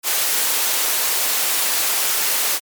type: high-pass noise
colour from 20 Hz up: white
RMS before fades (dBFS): -19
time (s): 0.03-2.6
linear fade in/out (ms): 50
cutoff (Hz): 420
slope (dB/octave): 12
effects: MP3 96 kbps